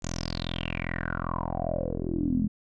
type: tone with low-pass filter sweep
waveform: 10% pulse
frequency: 42.52 Hz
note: F1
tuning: 46 cents flat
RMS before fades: -30 dBFS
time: 0.02-2.48 s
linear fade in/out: 20 ms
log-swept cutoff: 7000 to 210 Hz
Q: 8.8
effects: none